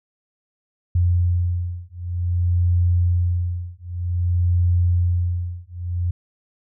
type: beating tone pair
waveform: sine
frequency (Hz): 87.7 / 88.23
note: F2 / F2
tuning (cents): +8 / +18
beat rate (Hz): 0.53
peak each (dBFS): -20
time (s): 0.95-6.11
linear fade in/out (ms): 5
effects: none